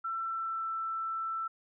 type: tone with pitch glide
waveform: sine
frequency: 1341 to 1330.2 Hz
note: E6 to E6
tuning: +29 to +15 cents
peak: -32 dBFS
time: 0.04-1.48 s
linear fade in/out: 10 ms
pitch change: -14 cents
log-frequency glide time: 0.22-0.69 s
effects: none